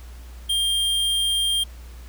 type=tone; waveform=square; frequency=3198 Hz; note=G7; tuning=34 cents sharp; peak=-20 dBFS; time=0.49-1.64 s; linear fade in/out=10 ms; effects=added 60 Hz sine -37 dBFS peak until 2.08 s + pink hiss -50 dBFS RMS until 2.08 s